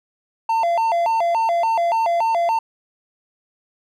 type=tone with vibrato; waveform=triangle; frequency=786 Hz; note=G5; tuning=4 cents sharp; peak=-14 dBFS; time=0.49-2.59 s; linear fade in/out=5 ms; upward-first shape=square; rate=3.5 Hz; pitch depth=240 cents each way; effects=none